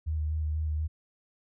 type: tone with vibrato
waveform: sine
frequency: 77.3 Hz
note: D#2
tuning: 11 cents flat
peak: -27 dBFS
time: 0.06-0.88 s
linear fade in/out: 20 ms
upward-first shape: square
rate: 4.1 Hz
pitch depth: 18 cents each way
effects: none